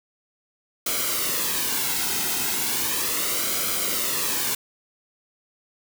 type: noise with flanger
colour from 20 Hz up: white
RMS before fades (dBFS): -25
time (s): 0.86-4.55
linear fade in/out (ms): 5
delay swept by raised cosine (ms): 1.1 to 1.75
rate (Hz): 0.36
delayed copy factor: -0.6
effects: none